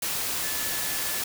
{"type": "tone in noise", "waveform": "sine", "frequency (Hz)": 1732, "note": "A6", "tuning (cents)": -28, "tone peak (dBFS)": -39, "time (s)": [0.43, 1.22], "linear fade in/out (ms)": 5, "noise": "white", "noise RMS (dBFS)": -29, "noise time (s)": [0.02, 1.24], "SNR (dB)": -13, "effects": []}